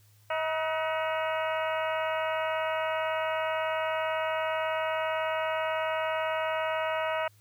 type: harmonic tone with a mistuned harmonic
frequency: 318.1 Hz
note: D#4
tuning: 38 cents sharp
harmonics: 2 / 3 / 4 / 5 / 6 / 7 / 8 / 9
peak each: -30 / -34 / -36 / -38 / -40 / -41 / -42 / -43 dBFS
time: 0.3-7.28 s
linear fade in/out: 5 ms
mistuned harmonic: 5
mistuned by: -91 cents
effects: added 104 Hz sine -58 dBFS peak until 7.4 s + white hiss -65 dBFS RMS until 7.4 s